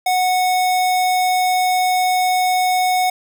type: tone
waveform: square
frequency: 736 Hz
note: F#5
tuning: 9 cents flat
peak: -15 dBFS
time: 0.06-3.1 s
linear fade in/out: 5 ms
effects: none